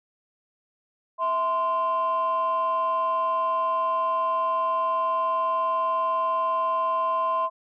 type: tone pair together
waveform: sine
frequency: 653 / 1038.7 Hz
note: E5 / C6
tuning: -17 / -13 cents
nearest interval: minor sixth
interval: 804 cents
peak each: -27 / -21 dBFS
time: 1.18-7.5 s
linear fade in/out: 50 ms
effects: tanh soft clip ceiling -18 dBFS